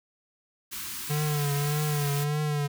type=band-stop noise; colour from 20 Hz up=white; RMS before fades=-36 dBFS; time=0.71-2.25 s; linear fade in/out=20 ms; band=360 to 950 Hz; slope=48 dB/octave
type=tone with vibrato; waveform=square; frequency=146.83 Hz; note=D3; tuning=in tune; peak=-26 dBFS; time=1.09-2.68 s; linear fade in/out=20 ms; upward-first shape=triangle; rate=1.7 Hz; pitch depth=61 cents each way
effects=none